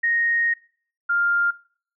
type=tone pair in turn; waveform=sine; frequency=1864.7 / 1399.9 Hz; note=A#6 / F6; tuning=0 / +4 cents; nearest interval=perfect fourth; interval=496 cents; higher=first; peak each=-18 / -18 dBFS; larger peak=neither; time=0.03-0.54 / 1.09-1.51 s; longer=first; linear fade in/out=10 ms; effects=noise-tail reverb RT60 0.5 s tail -21 dB re dry